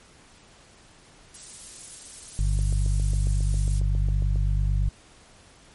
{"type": "noise", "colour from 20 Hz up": "violet", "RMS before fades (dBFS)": -36, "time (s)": [1.34, 3.8], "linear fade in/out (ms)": 5}
{"type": "harmonic tone", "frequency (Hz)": 49, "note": "G1", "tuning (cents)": 0, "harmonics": [1, 2, 3], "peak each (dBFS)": [-21, -27, -31], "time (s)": [2.39, 4.89], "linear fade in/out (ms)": 0}
{"type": "click train", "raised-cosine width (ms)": 2, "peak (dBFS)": -27, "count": 14, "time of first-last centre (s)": [2.59, 4.359], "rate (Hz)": 7.35}
{"effects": ["pink hiss -53 dBFS RMS until 5.74 s", "MP3 48 kbps"]}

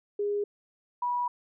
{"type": "tone pair in turn", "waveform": "sine", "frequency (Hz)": [410, 975.1], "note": ["G#4", "B5"], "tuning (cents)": [-22, -22], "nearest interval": "octave + minor third", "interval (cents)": 1500, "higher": "second", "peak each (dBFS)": -26, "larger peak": "neither", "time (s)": [[0.19, 0.44], [1.02, 1.28]], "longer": "second", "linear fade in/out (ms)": 5, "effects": []}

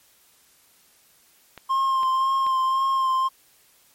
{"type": "clicks", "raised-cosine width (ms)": 0.3, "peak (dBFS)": -23, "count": 3, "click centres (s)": [1.577, 2.032, 2.466]}
{"type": "tone with vibrato", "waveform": "triangle", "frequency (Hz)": 1060, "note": "C6", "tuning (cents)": 22, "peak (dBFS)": -17, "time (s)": [1.69, 3.29], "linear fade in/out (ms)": 20, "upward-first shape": "sine", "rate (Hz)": 1.9, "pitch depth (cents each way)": 23}
{"effects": ["white hiss -58 dBFS RMS until 3.94 s", "MP3 64 kbps"]}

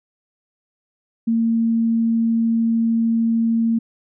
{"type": "tone", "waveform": "sine", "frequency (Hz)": 228.3, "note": "A#3", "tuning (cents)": -36, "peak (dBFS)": -15, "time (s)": [1.27, 3.79], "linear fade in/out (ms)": 10, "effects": []}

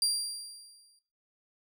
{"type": "tone with exponential decay", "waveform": "30% pulse", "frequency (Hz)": 4753, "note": "D8", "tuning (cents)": 20, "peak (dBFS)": -21, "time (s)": [0.02, 0.99], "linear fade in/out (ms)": 2, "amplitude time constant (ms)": 210, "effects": ["noise-tail reverb RT60 0.4 s tail -17 dB re dry"]}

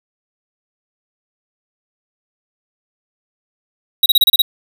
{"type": "tone bursts", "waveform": "square", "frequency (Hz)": 3832, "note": "A#7", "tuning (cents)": 47, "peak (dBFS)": -8, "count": 7, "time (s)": [4.03, 4.42], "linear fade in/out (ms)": 5, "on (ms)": 30, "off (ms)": 30, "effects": []}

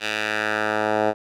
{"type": "tone with band-pass filter sweep", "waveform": "10% pulse", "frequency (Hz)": 107.1, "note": "A2", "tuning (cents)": -46, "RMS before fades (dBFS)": -23, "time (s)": [0, 1.14], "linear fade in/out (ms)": 50, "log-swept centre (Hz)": [2900, 710], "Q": 1.5, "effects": []}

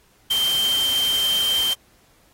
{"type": "tone in noise", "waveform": "sine", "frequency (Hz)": 3136, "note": "G7", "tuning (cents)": 0, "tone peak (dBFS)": -18, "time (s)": [0.3, 1.74], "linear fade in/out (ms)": 10, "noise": "white", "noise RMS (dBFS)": -29, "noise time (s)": [0.3, 1.74], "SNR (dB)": 8, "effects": ["pink hiss -58 dBFS RMS until 2.33 s", "AAC 48 kbps"]}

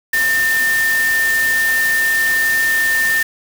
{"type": "tone in noise", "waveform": "sine", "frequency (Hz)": 1800, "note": "A6", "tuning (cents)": 39, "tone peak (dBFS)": -13, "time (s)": [0.13, 3.23], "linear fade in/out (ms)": 5, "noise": "white", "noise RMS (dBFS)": -24, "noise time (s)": [0.13, 3.23], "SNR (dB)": 8, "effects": []}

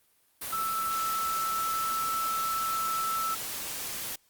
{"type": "tone in noise", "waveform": "sine", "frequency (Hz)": 1318.5, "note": "E6", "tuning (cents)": 0, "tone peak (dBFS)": -28, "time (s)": [0.52, 3.35], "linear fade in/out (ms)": 10, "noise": "white", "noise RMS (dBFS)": -36, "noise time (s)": [0.41, 4.16], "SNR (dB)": 5, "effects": ["white hiss -67 dBFS RMS until 4.29 s", "Opus 32 kbps"]}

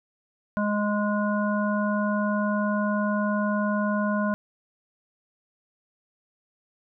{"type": "harmonic tone", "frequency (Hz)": 207.7, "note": "G#3", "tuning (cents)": 0, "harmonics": [1, 3, 5, 7], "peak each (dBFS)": [-24, -29, -31, -32], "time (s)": [0.57, 4.34], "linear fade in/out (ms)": 0, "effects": []}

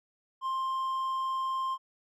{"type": "tone with hard clipping", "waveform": "sine", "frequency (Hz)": 1054, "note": "C6", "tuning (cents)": 12, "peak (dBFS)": -30, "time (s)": [0.41, 1.78], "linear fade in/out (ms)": 50, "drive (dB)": 3, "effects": []}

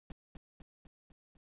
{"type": "noise with echo", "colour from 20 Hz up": "brown", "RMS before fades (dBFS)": -42, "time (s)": [0.1, 0.12], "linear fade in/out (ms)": 2, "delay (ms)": 250, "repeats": 5, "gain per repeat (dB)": -4, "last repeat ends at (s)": 1.37, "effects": ["resampled to 8000 Hz"]}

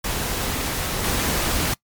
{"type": "noise with level steps", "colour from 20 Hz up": "pink", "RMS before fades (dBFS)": [-25, -22], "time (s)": [0.04, 1.74], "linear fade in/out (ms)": 5, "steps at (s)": 1.04, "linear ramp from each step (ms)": 5, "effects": ["noise-tail reverb RT60 0.1 s tail -23 dB re dry", "MP3 96 kbps"]}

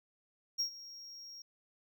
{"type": "tone with ADSR envelope", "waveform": "triangle", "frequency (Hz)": 5588, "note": "F8", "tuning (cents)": 0, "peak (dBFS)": -28, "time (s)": [0.58, 1.42], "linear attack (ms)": 21, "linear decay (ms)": 96, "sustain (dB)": -18, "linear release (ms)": 3, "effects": []}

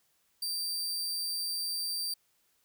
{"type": "tone", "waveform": "sawtooth", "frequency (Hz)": 4682, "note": "D8", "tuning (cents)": -6, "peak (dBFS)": -29, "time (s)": [0.42, 2.14], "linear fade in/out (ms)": 5, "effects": ["white hiss -72 dBFS RMS until 2.64 s"]}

